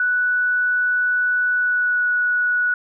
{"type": "tone with pitch glide", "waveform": "sine", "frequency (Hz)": [1480, 1468.1], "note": ["F#6", "F#6"], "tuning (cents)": [0, -14], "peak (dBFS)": -16, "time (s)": [0, 2.74], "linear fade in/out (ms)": 2, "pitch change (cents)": -14, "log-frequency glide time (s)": [1.53, 2.07], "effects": []}